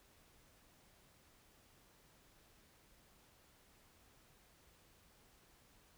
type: silence
effects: pink hiss -68 dBFS RMS until 5.97 s